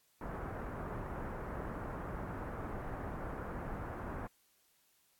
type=low-pass noise; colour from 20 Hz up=pink; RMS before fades=-42 dBFS; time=0.21-4.27 s; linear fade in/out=2 ms; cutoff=1500 Hz; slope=24 dB/octave; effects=white hiss -72 dBFS RMS until 5.19 s + AAC 64 kbps